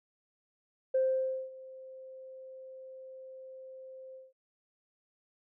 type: tone with ADSR envelope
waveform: sine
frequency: 523.3 Hz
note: C5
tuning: in tune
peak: -23 dBFS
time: 0.94-4.33 s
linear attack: 9 ms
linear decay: 550 ms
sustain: -22 dB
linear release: 180 ms
effects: tanh soft clip ceiling -20 dBFS